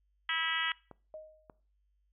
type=harmonic tone; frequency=325.4 Hz; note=E4; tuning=22 cents flat; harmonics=3 / 4 / 5 / 6 / 7 / 8 / 9 / 10; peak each=-44 / -38 / -38 / -34 / -42 / -42 / -38 / -38 dBFS; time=0.29-0.72 s; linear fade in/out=2 ms
type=clicks; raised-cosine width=1 ms; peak=-34 / -35 dBFS; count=2; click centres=0.913 / 1.498 s
type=tone with exponential decay; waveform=sine; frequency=623 Hz; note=D#5; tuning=2 cents sharp; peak=-40 dBFS; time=1.14-1.6 s; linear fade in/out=1 ms; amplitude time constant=98 ms
effects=noise-tail reverb RT60 0.4 s tail -22 dB re dry + added 50 Hz sine -70 dBFS peak until 2.12 s